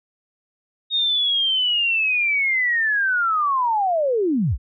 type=linear sweep; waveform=sine; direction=down; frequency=3729 to 36.71 Hz; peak=-17 dBFS; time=0.9-4.58 s; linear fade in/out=50 ms; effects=none